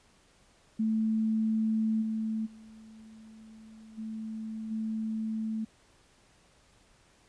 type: tone with level steps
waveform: sine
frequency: 220 Hz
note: A3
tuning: in tune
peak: -25 / -29 / -48 / -35 / -30 dBFS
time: 0.79-5.65 s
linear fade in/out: 10 ms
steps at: 2.01 / 2.45 / 3.97 / 4.7 s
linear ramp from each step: 20 ms
effects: pink hiss -63 dBFS RMS until 7.28 s + resampled to 22050 Hz